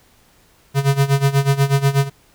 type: tone with tremolo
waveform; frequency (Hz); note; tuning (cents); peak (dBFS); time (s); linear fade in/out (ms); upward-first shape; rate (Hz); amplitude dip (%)
square; 138.59; C#3; 0; -11; 0.74-2.1; 50; sine; 8.2; 85
effects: pink hiss -54 dBFS RMS until 2.34 s